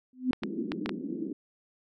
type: tone with exponential growth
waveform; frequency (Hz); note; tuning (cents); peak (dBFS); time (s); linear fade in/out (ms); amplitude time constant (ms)
sine; 254.5; C4; -48; -19; 0.13-0.31; 2; 38
type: clicks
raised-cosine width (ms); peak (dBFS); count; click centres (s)
0.3; -16; 5; 0.332 / 0.435 / 0.719 / 0.86 / 0.893
type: band-pass noise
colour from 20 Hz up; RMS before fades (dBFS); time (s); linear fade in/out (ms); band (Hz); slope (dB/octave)
white; -35; 0.42-1.33; 5; 190 to 360; 48
effects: none